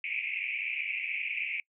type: band-pass noise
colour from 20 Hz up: pink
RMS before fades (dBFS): -34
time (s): 0.04-1.6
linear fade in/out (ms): 2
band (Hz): 2200 to 2600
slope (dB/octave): 96
effects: noise-tail reverb RT60 0.1 s tail -25 dB re dry